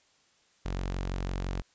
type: tone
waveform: sawtooth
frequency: 45.92 Hz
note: F#1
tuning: 12 cents flat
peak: -27 dBFS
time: 0.65-1.62 s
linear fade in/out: 10 ms
effects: white hiss -66 dBFS RMS until 1.74 s + resampled to 16000 Hz